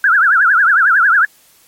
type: tone with vibrato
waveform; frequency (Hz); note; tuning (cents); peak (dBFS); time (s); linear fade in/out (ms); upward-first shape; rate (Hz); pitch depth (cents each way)
sine; 1492; F#6; +14; -7; 0.04-1.25; 2; triangle; 11; 250
effects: white hiss -49 dBFS RMS until 1.67 s + MP3 64 kbps